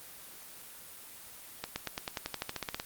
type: accelerating click train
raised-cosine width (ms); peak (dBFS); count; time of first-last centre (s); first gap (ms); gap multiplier
0.2; -16; 15; 1.64-2.799; 120; 0.94
effects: white hiss -49 dBFS RMS until 2.85 s + Opus 24 kbps